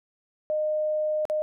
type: tone with dropouts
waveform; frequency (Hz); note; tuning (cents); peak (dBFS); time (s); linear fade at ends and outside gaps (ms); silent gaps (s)
sine; 613; D#5; -26; -23; 0.5-1.42; 0; 1.253-1.299
effects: none